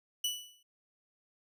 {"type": "tone with exponential decay", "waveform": "sawtooth", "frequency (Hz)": 2960, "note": "F#7", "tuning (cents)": 0, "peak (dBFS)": -25, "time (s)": [0.24, 0.63], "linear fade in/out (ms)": 5, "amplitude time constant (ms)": 83, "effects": []}